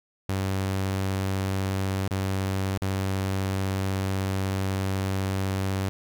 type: tone with dropouts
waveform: sawtooth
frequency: 96.1 Hz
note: G2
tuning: 34 cents flat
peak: -21 dBFS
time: 0.29-5.89 s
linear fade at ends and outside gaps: 0 ms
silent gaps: 2.078-2.109 / 2.776-2.819 s
effects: none